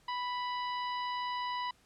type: harmonic tone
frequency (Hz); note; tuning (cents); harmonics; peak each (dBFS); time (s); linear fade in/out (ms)
987.8; B5; 0; 1 / 2 / 3 / 4 / 5; -34 / -43 / -45 / -48 / -51; 0.08-1.71; 5
effects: pink hiss -66 dBFS RMS until 1.85 s + low-pass 10000 Hz 12 dB/octave